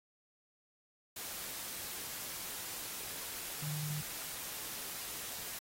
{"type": "tone in noise", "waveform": "sine", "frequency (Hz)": 150.9, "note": "D3", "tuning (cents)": 47, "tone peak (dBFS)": -37, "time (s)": [3.62, 4.01], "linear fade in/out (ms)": 5, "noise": "white", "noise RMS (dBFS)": -43, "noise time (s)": [1.16, 5.59], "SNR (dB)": 3, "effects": ["AAC 48 kbps"]}